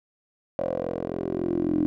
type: tone with band-pass filter sweep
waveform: 10% pulse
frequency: 43.65 Hz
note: F1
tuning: in tune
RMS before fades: -27 dBFS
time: 0.59-1.86 s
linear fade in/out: 0 ms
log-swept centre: 550 to 300 Hz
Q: 8.3
effects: none